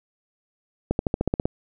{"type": "accelerating click train", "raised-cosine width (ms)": 2, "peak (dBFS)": -8, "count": 9, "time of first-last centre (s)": [0.91, 1.455], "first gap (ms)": 81, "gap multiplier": 0.95, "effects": []}